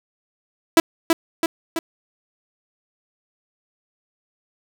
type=tone with echo; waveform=sawtooth; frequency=329.6 Hz; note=E4; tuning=in tune; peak=-5 dBFS; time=0.77-0.8 s; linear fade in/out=2 ms; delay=330 ms; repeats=3; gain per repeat=-4 dB; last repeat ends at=1.79 s; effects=none